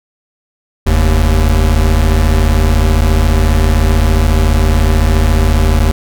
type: tone pair together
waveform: square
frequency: 43.65 / 77.78 Hz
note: F1 / D#2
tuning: 0 / 0 cents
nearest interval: minor seventh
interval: 1000 cents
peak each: -11 dBFS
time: 0.86-5.92 s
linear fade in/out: 10 ms
effects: none